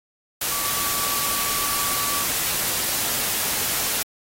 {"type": "tone in noise", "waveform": "sine", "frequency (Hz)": 1147, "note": "D6", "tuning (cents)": -41, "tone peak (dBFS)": -31, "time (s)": [0.51, 2.24], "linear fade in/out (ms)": 5, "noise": "white", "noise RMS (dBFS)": -24, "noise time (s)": [0.41, 4.03], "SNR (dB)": -10, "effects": ["AAC 48 kbps"]}